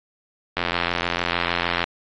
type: click train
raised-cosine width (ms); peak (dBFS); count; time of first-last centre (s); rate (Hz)
0.3; -5; 111; 0.57-1.84; 86.6
effects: low-pass 5000 Hz 12 dB/octave + AAC 48 kbps

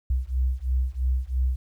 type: beating tone pair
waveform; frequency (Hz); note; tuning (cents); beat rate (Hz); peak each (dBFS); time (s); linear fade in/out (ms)
sine; 62.4 / 65.4; B1 / C2; +19 / 0; 3; -25; 0.1-1.56; 5
effects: 10-bit

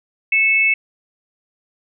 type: tone pair together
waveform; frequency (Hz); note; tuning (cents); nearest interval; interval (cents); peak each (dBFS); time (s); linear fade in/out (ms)
sine; 2203 / 2620; C#7 / E7; -11 / -11; minor third; 300; -15; 0.32-0.74; 5
effects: none

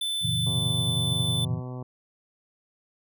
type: tone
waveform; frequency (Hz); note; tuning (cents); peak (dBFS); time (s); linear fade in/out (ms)
square; 3520; A7; 0; -27; 0.01-1.45; 5
type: chord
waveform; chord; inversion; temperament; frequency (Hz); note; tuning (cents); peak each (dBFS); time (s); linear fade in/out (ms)
sine; F# dominant seventh; none; equal; 92.5 / 116.54 / 138.59 / 164.81; F#2 / A#2 / C#3 / E3; 0 / 0 / 0 / 0; -35 / -29 / -32 / -31; 0.21-1.62; 50
type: harmonic tone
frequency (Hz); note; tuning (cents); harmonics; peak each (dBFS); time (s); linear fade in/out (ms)
126.1; B2; +36; 1 / 2 / 3 / 4 / 5 / 6 / 7 / 8 / 9; -34 / -40 / -44 / -46 / -48 / -50 / -51 / -52 / -53; 0.46-1.83; 5
effects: none

